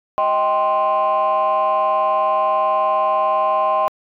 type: chord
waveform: sine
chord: C minor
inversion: first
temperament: just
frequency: 627.9 / 784.9 / 1046.5 Hz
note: Eb5 / G5 / C6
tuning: +16 / +2 / 0 cents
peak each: -18 / -19 / -16 dBFS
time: 0.18-3.88 s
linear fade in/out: 0 ms
effects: tanh soft clip ceiling -10 dBFS